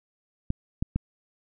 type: clicks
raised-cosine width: 5 ms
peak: -13 dBFS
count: 3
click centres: 0.504 / 0.825 / 0.96 s
effects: none